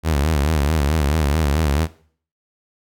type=tone with vibrato; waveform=sawtooth; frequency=75 Hz; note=D2; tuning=37 cents sharp; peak=-12 dBFS; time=0.03-1.88 s; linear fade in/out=50 ms; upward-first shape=sine; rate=4.6 Hz; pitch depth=140 cents each way; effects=noise-tail reverb RT60 0.5 s tail -18 dB re dry